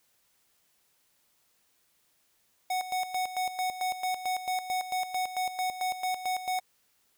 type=tone with tremolo; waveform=square; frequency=740 Hz; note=F#5; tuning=in tune; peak=-28 dBFS; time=2.7-6.6 s; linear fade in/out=5 ms; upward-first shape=square; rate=4.5 Hz; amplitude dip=70%; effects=white hiss -70 dBFS RMS until 7.17 s